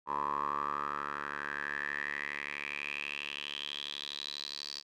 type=tone with band-pass filter sweep; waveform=10% pulse; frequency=72.2 Hz; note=D2; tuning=29 cents flat; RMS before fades=-38 dBFS; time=0.06-4.83 s; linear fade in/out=50 ms; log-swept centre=970 to 4700 Hz; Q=7; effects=none